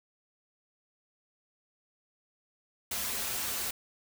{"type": "noise with comb filter", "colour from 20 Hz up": "white", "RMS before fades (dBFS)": -34, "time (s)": [2.91, 3.71], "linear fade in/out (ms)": 5, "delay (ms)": 6.4, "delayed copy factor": -0.6, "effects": []}